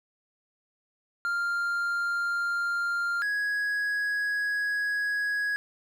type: tone pair in turn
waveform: triangle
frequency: 1396 / 1664.7 Hz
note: F6 / G#6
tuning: -1 / +4 cents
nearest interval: minor third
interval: 305 cents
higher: second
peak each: -24 dBFS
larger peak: neither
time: 1.25-3.22 / 3.22-5.56 s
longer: second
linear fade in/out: 0 ms
effects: none